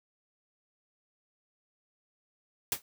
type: noise with exponential decay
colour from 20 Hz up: white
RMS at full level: -25 dBFS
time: 2.72-2.82 s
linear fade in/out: 1 ms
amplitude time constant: 20 ms
effects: none